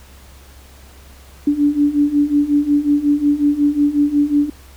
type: beating tone pair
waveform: sine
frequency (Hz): 287.3 / 292.8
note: D4 / D4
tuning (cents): -38 / -5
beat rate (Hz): 5.5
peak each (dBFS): -17 / -14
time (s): 1.47-4.5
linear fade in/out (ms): 5
effects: added 67 Hz sine -41 dBFS peak until 4.76 s + pink hiss -46 dBFS RMS until 4.76 s